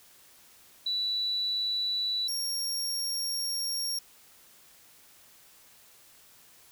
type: tone pair in turn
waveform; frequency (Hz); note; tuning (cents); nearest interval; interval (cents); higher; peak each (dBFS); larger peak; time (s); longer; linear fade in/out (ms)
sine / sawtooth; 3951 / 5563; B7 / F8; 0 / -8; tritone; 592; second; -27; neither; 0.86-2.28 / 2.28-3.99; second; 5
effects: white hiss -57 dBFS RMS until 6.71 s